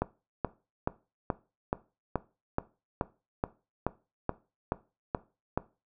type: click train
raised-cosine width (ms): 1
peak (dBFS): -13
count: 14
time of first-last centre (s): 0.02-5.576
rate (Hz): 2.34
effects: noise-tail reverb RT60 0.3 s tail -18 dB re dry